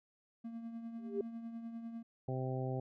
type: tone with tremolo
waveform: triangle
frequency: 230 Hz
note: A#3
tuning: 23 cents flat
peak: -38 dBFS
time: 0.44-2.03 s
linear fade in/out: 10 ms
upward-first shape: triangle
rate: 10 Hz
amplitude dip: 55%
type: tone with exponential growth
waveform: sine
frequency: 400 Hz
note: G4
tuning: 35 cents sharp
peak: -29 dBFS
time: 0.98-1.21 s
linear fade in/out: 2 ms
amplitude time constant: 49 ms
type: harmonic tone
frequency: 130 Hz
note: C3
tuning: 11 cents flat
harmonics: 1 / 2 / 3 / 4 / 5 / 6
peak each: -37 / -44 / -43 / -45 / -47 / -47 dBFS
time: 2.28-2.8 s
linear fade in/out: 5 ms
effects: none